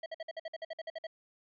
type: tone bursts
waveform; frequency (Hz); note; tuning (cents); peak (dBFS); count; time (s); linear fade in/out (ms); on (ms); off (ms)
square; 648; E5; -30; -38; 13; 0.03-1.069; 5; 31; 53
effects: resampled to 11025 Hz